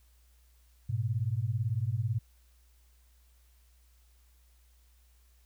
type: beating tone pair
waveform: sine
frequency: 103.83 / 121.83 Hz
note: G#2 / B2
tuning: 0 / -23 cents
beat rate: 18 Hz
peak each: -31 dBFS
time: 0.89-2.19 s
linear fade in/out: 10 ms
effects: added 60 Hz sine -60 dBFS peak until 5.45 s + white hiss -70 dBFS RMS until 5.45 s